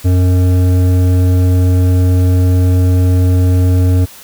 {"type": "tone with hard clipping", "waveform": "sine", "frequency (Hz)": 90.9, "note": "F#2", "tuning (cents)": -30, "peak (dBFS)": -9, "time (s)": [0.04, 4.06], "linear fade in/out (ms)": 20, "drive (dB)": 11, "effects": ["white hiss -36 dBFS RMS until 4.23 s"]}